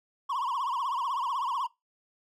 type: tone with vibrato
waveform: triangle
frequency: 1025 Hz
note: C6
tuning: 36 cents flat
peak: -26 dBFS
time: 0.29-1.67 s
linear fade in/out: 10 ms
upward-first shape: triangle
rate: 16 Hz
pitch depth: 210 cents each way
effects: noise-tail reverb RT60 0.2 s tail -21 dB re dry